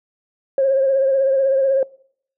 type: tone with vibrato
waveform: sine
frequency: 539 Hz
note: C#5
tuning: 49 cents flat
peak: -12 dBFS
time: 0.58-1.83 s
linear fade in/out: 2 ms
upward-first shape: triangle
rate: 16 Hz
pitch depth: 45 cents each way
effects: noise-tail reverb RT60 0.6 s tail -24 dB re dry + tanh soft clip ceiling -8 dBFS